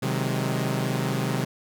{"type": "chord", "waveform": "sawtooth", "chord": "Ab dominant seventh", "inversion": "first", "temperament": "equal with one note detuned", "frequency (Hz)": [130.81, 155.56, 187.36, 207.7], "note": ["C3", "Eb3", "Gb3", "Ab3"], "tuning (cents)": [0, 0, 22, 0], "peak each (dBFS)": [-23, -26, -28, -28], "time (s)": [0.02, 1.45], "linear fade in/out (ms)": 10, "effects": []}